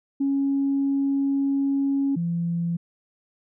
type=tone pair in turn; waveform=sine; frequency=276.3 / 170.06 Hz; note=C#4 / F3; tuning=-6 / -46 cents; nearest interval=minor sixth; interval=840 cents; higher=first; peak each=-19 / -22 dBFS; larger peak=first; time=0.2-2.16 / 2.16-2.77 s; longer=first; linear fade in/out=10 ms; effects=tanh soft clip ceiling -15 dBFS